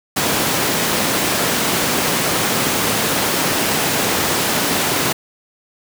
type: high-pass noise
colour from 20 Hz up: pink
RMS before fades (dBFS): -18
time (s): 0.16-5.13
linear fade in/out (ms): 10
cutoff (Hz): 170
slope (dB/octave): 12
effects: none